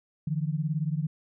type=beating tone pair; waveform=sine; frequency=148.6 / 166.6 Hz; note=D3 / E3; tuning=+21 / +19 cents; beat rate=18 Hz; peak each=-28 / -30 dBFS; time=0.27-1.07 s; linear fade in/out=5 ms; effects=none

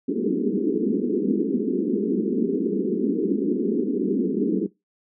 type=band-pass noise; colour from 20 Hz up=pink; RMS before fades=-23 dBFS; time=0.08-4.67 s; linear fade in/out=10 ms; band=190 to 440 Hz; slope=96 dB/octave; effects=noise-tail reverb RT60 0.2 s tail -20 dB re dry

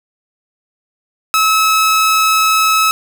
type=tone; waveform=sawtooth; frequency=1294 Hz; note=E6; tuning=32 cents flat; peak=-6 dBFS; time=1.34-2.91 s; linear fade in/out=0 ms; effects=none

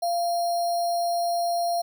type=tone with sample-and-hold; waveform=sine; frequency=691 Hz; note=F5; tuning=19 cents flat; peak=-22 dBFS; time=0.02-1.82 s; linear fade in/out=10 ms; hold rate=4900 Hz; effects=none

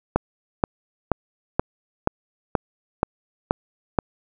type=click train; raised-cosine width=1 ms; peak=-3 dBFS; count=9; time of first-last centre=0.16-3.988 s; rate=2.09 Hz; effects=none

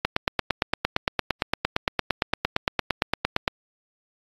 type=click train; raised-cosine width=0.3 ms; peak=-4 dBFS; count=31; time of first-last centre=0.05-3.479 s; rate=8.75 Hz; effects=AAC 32 kbps

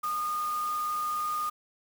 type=tone in noise; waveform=sine; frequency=1224 Hz; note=D#6; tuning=29 cents flat; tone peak=-28 dBFS; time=0.03-1.5 s; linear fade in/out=10 ms; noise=white; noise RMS=-44 dBFS; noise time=0.03-1.5 s; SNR=+13 dB; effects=none

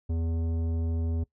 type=tone with tanh clipping; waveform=sine; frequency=82.41 Hz; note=E2; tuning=in tune; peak=-28 dBFS; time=0.09-1.24 s; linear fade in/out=10 ms; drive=13 dB; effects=noise-tail reverb RT60 0.1 s tail -20 dB re dry

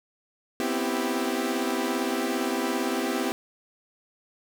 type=chord; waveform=sawtooth; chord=C major seventh; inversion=third; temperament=equal with one note detuned; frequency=246.9 / 264.5 / 329.6 / 392 Hz; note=B3 / C4 / E4 / G4; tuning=0 / +19 / 0 / 0 cents; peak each=-27 dBFS; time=0.6-3.32 s; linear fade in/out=0 ms; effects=none

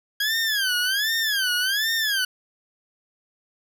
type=tone with vibrato; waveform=20% pulse; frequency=1628 Hz; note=G#6; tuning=35 cents flat; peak=-16 dBFS; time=0.2-2.25 s; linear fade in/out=5 ms; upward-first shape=sine; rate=1.3 Hz; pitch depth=200 cents each way; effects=none

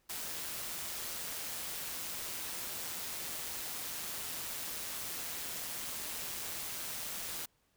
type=noise with amplitude modulation; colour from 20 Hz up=white; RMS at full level=-39 dBFS; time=0.09-7.46 s; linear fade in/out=10 ms; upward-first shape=sine; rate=163 Hz; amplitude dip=35%; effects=pink hiss -74 dBFS RMS until 7.76 s

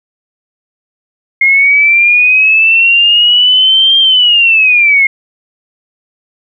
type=linear two-way sweep; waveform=sine; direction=up then down; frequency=2136 to 3196 to 2136 Hz; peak=-4 dBFS; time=1.41-5.07 s; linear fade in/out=5 ms; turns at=3.98 s; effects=none

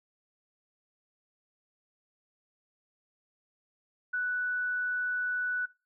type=tone; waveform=sine; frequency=1483 Hz; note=F#6; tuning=4 cents sharp; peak=-28 dBFS; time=4.13-5.66 s; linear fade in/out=10 ms; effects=noise-tail reverb RT60 0.3 s tail -22 dB re dry

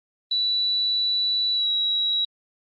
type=tone with pitch glide; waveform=sine; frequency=3951 to 3872 Hz; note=B7 to B7; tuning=0 to -35 cents; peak=-20 dBFS; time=0.31-2.25 s; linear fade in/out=5 ms; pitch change=-35 cents; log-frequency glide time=1.53-1.69 s; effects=Opus 32 kbps

